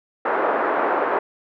pink band-pass noise, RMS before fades -21 dBFS, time 0.25-1.19 s, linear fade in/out 5 ms, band 380 to 1500 Hz, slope 24 dB/octave, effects none

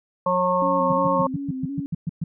harmonic tone, 181.3 Hz, F#3, 35 cents flat, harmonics 1 / 3 / 5 / 6, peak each -28 / -22 / -25 / -22 dBFS, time 0.26-1.27 s, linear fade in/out 5 ms
sine tone with vibrato, 270 Hz, C#4, 45 cents flat, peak -27 dBFS, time 0.62-1.86 s, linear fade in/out 0 ms, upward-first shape square, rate 2.8 Hz, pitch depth 60 cents each way
sine tone bursts, 165.2 Hz, E3, 4 cents sharp, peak -21 dBFS, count 10, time 0.9-2.24 s, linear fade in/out 5 ms, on 26 ms, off 120 ms
effects none

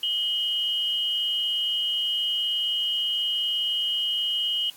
sine tone pair together, 2899 / 3138 Hz, F#7 / G7, -36 / +1 cents, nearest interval minor second, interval 137 cents, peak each -25 / -27 dBFS, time 0.03-4.7 s, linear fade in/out 2 ms, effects white hiss -50 dBFS RMS until 4.76 s + AAC 64 kbps

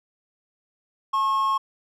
triangle tone pair together, 870 / 1084 Hz, A5 / C#6, -20 / -39 cents, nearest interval major third, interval 381 cents, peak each -30 / -18 dBFS, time 1.13-1.58 s, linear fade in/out 10 ms, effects none

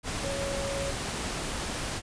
sine tone in noise, 554.4 Hz, C#5, in tune, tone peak -32 dBFS, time 0.22-0.94 s, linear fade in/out 50 ms, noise pink, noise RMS -33 dBFS, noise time 0.03-2.02 s, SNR -2 dB, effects resampled to 22050 Hz

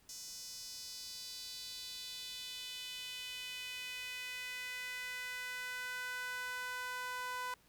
sawtooth tone with high-pass filter sweep, 500 Hz, B4, 21 cents sharp, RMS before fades -44 dBFS, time 0.09-7.54 s, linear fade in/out 2 ms, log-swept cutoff 5800 to 1100 Hz, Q 2.9, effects pink hiss -68 dBFS RMS until 7.68 s

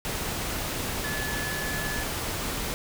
sine tone in noise, 1720 Hz, A6, 40 cents flat, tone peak -33 dBFS, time 1.04-2.03 s, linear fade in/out 0 ms, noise pink, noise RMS -31 dBFS, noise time 0.05-2.74 s, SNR -5 dB, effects none

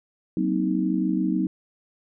sine chord, C half-diminished seventh, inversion second, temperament just, 188.37 / 235.5 / 261.6 / 314 Hz, Gb3 / Bb3 / C4 / Eb4, +31 / +18 / 0 / +16 cents, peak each -25 / -30 / -27 / -25 dBFS, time 0.37-1.47 s, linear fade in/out 2 ms, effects none

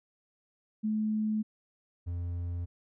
sine / triangle tone pair in turn, 215.4 / 86.93 Hz, A3 / F2, -37 / -7 cents, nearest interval octave + major third, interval 1570 cents, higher first, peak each -27 / -30 dBFS, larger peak first, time 0.83-1.43 / 2.06-2.66 s, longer neither, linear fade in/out 20 ms, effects none

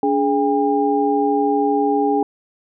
sine tone cluster, 286 / 418.6 / 805 Hz, D4 / G#4 / G5, -46 / +14 / +46 cents, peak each -19 dBFS, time 0.03-2.23 s, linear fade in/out 2 ms, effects none

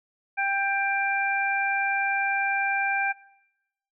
harmonic tone, 790 Hz, G5, 13 cents sharp, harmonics 1 / 2 / 3, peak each -27 / -27 / -27 dBFS, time 0.37-3.13 s, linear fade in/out 20 ms, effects noise-tail reverb RT60 0.9 s tail -22 dB re dry

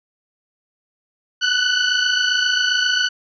20% pulse tone pair together, 1476 / 1503.5 Hz, F#6 / F#6, -5 / +27 cents, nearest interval unison, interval 32 cents, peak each -14 dBFS, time 1.41-3.09 s, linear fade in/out 20 ms, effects resampled to 16000 Hz

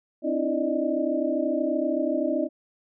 sine tone cluster, 264.3 / 303.1 / 331.1 / 591 / 624 Hz, C4 / D#4 / E4 / D5 / D#5, +18 / -45 / +8 / +11 / +5 cents, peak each -29 dBFS, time 0.22-2.49 s, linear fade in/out 50 ms, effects none

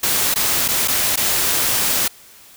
white noise with dropouts, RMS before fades -18 dBFS, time 0.03-2.08 s, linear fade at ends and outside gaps 5 ms, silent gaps 0.342-0.358 / 0.68-0.685 / 0.877-0.881 / 1.159-1.173 s, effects white hiss -45 dBFS RMS until 2.56 s

